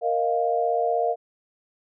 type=chord; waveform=sine; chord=Bb suspended fourth; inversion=none; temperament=equal; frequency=466.2 / 622.3 / 698.5 Hz; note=Bb4 / Eb5 / F5; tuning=0 / 0 / 0 cents; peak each=-25 / -27 / -23 dBFS; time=0.01-1.16 s; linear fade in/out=50 ms; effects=none